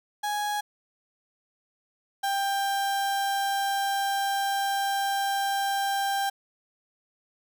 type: tone pair in turn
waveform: 35% pulse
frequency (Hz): 830.6 / 791.5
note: G#5 / G5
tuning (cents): 0 / +17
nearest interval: minor second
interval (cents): 83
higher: first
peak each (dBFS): -25 / -23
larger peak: second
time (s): 0.23-0.61 / 2.23-6.3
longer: second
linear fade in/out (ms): 10
effects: none